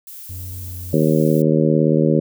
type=noise; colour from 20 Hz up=violet; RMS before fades=-36 dBFS; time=0.07-1.42 s; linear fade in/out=2 ms
type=tone; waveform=triangle; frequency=89.8 Hz; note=F2; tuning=49 cents sharp; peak=-27 dBFS; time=0.29-0.94 s; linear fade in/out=10 ms
type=harmonic tone; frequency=77.78 Hz; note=D#2; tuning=in tune; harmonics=2 / 3 / 4 / 5 / 6 / 7; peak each=-17 / -19 / -20 / -21 / -22 / -22 dBFS; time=0.93-2.2 s; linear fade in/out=5 ms
effects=none